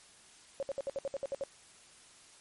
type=tone bursts; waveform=sine; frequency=550 Hz; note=C#5; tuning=14 cents flat; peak=-32 dBFS; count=10; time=0.6-1.437 s; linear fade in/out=0 ms; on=27 ms; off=63 ms; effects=white hiss -58 dBFS RMS until 2.4 s + MP3 48 kbps